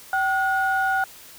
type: tone pair together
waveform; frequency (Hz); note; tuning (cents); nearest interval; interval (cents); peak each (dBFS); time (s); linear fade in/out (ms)
sine; 769 / 1447.5; G5 / F#6; -33 / -38; major seventh; 1095; -21; 0.13-1.04; 2
effects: tanh soft clip ceiling -13 dBFS + white hiss -45 dBFS RMS until 1.38 s